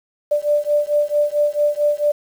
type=beating tone pair; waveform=sine; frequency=587.3 / 591.8 Hz; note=D5 / D5; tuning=0 / +13 cents; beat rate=4.5 Hz; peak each=-18 dBFS; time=0.31-2.12 s; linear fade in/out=10 ms; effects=7-bit